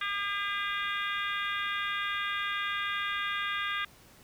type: harmonic tone with a mistuned harmonic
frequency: 403.4 Hz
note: G4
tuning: 50 cents sharp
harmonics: 3 / 4 / 5 / 6 / 7 / 8 / 9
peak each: -35 / -35 / -37 / -40 / -42 / -41 / -42 dBFS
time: 0.01-3.85 s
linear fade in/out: 5 ms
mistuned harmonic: 8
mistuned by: +47 cents
effects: pink hiss -57 dBFS RMS until 4.23 s